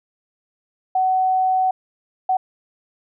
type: tone bursts at uneven times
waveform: sine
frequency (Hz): 750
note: F#5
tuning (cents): +23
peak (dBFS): -15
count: 2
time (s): 0.95-1.71 / 2.29-2.37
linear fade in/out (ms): 5
effects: none